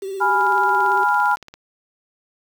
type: tone with vibrato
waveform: sine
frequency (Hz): 387.5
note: G4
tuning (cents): -20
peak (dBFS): -25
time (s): 0.02-1.04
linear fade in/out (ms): 5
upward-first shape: sine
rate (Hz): 17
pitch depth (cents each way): 40
type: chord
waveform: sine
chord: F diminished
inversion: first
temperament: equal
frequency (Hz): 830.6 / 987.8 / 1396.9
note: Ab5 / Cb6 / F6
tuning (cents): 0 / 0 / 0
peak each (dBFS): -19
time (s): 0.2-1.36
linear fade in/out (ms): 20
type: click train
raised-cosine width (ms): 0.2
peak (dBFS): -22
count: 21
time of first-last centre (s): 0.41-1.54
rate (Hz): 17.7
effects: 7-bit